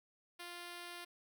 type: tone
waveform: 5% pulse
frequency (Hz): 349.2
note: F4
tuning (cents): 0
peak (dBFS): -35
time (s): 0.39-1.05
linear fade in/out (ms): 10
effects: none